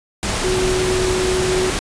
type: tone in noise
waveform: sine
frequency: 370.3 Hz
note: F#4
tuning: 1 cent sharp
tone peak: -17 dBFS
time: 0.44-1.7 s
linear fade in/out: 0 ms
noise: pink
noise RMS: -21 dBFS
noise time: 0.23-1.79 s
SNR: +1 dB
effects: resampled to 22050 Hz